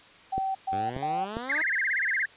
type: tone bursts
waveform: sine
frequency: 770 Hz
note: G5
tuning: 31 cents flat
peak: -26 dBFS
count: 3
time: 0.32-1.25 s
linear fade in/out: 10 ms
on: 230 ms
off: 120 ms
type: clicks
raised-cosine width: 2 ms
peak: -19 dBFS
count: 3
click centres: 0.38 / 0.965 / 1.369 s
type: exponential sweep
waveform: 10% pulse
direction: up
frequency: 93.4 to 323 Hz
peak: -26 dBFS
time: 0.72-1.62 s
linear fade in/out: 5 ms
type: tone with vibrato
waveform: sine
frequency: 1834 Hz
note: A#6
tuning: 29 cents flat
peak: -24 dBFS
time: 1.49-2.26 s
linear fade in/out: 10 ms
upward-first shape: sine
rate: 17 Hz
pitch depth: 270 cents each way
effects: white hiss -52 dBFS RMS until 2.36 s + resampled to 8000 Hz